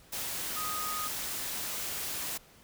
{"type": "tone in noise", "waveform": "sine", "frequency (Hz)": 1244.5, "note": "D#6", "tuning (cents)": 0, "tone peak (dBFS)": -35, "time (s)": [0.56, 1.08], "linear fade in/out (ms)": 10, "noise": "white", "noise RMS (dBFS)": -36, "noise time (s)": [0.12, 2.38], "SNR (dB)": -2, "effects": ["pink hiss -58 dBFS RMS until 2.63 s"]}